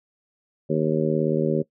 harmonic tone, 77.78 Hz, D#2, in tune, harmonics 2 / 3 / 4 / 5 / 6 / 7, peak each -25 / -26 / -29 / -25 / -28 / -27 dBFS, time 0.69-1.63 s, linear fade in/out 20 ms, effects noise-tail reverb RT60 0.1 s tail -21 dB re dry

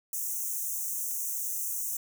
white high-pass noise, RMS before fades -33 dBFS, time 0.13-1.97 s, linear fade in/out 2 ms, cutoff 5900 Hz, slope 96 dB/octave, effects none

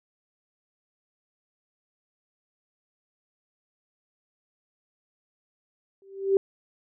sine tone with exponential growth, 390 Hz, G4, 9 cents flat, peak -14 dBFS, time 6.02-6.37 s, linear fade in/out 1 ms, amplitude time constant 75 ms, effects none

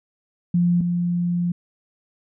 sine tone pair in turn, 174.61 / 174.61 Hz, F3 / F3, 0 / 0 cents, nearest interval unison, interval 0 cents, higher neither, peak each -15 / -19 dBFS, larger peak first, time 0.54-0.81 / 0.81-1.52 s, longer second, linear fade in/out 5 ms, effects none

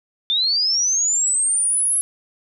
sine linear sweep, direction up, 3517 to 11000 Hz, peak -16 dBFS, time 0.3-2.01 s, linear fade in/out 0 ms, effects none

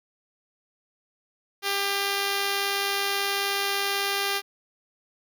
5% pulse tone with amplitude modulation, 398.2 Hz, G4, 27 cents sharp, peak -12 dBFS, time 1.62-4.42 s, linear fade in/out 50 ms, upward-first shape sine, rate 98.5 Hz, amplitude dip 25%, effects none

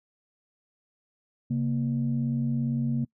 sine tone pair together, 135.56 / 233.1 Hz, C#3 / A#3, -38 / 0 cents, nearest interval major sixth, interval 938 cents, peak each -26 dBFS, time 1.5-3.05 s, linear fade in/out 10 ms, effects noise-tail reverb RT60 0.1 s tail -25 dB re dry + tanh soft clip ceiling -18 dBFS

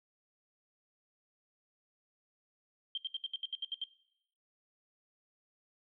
sine tone bursts, 3166 Hz, G7, 17 cents sharp, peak -33 dBFS, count 10, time 2.95-3.84 s, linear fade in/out 2 ms, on 26 ms, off 70 ms, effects noise-tail reverb RT60 0.7 s tail -18 dB re dry

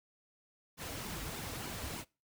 pink noise with flanger, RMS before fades -42 dBFS, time 0.77-2.05 s, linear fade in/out 50 ms, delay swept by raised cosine 1.5 to 5.6 ms, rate 3.3 Hz, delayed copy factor -0.65, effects noise-tail reverb RT60 0.3 s tail -23 dB re dry

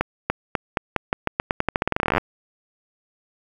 accelerating click train, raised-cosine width 0.5 ms, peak -4 dBFS, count 27, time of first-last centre 0.01-2.181 s, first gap 290 ms, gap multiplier 0.87, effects 7-bit

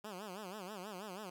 10% pulse tone with vibrato, 197 Hz, G3, 9 cents sharp, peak -36 dBFS, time 0.04-1.3 s, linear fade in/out 5 ms, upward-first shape sine, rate 6.2 Hz, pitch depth 180 cents each way, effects 13-bit

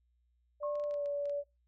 sine tone with pitch glide, 587.3 to 574.2 Hz, D5 to D5, 0 to -39 cents, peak -32 dBFS, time 0.6-1.44 s, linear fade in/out 50 ms, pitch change -39 cents, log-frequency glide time 0.87-1.05 s
sine tone with exponential decay, 1084 Hz, C#6, 39 cents flat, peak -39 dBFS, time 0.63-1.28 s, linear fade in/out 2 ms, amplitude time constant 140 ms
clicks, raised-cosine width 0.2 ms, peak -40 dBFS, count 8, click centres 0.755 / 0.798 / 0.839 / 0.91 / 0.941 / 1.059 / 1.256 / 1.296 s
effects noise-tail reverb RT60 0.2 s tail -20 dB re dry + added 60 Hz sine -70 dBFS peak until 1.67 s

